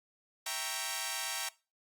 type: chord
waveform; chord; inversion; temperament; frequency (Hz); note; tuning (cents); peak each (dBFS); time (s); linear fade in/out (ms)
5% pulse; E diminished seventh; none; equal; 659.3 / 784 / 932.3 / 1108.7; E5 / G5 / Bb5 / Db6; 0 / 0 / 0 / 0; -31 / -28 / -27 / -30; 0.46-1.49; 5
effects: noise-tail reverb RT60 0.3 s tail -20 dB re dry + Opus 48 kbps